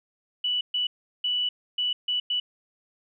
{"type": "tone bursts at uneven times", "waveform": "sine", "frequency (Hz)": 2960, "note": "F#7", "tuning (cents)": 0, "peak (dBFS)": -23, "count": 6, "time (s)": [[0.44, 0.61], [0.74, 0.87], [1.24, 1.49], [1.78, 1.93], [2.08, 2.2], [2.3, 2.4]], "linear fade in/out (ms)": 5, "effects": []}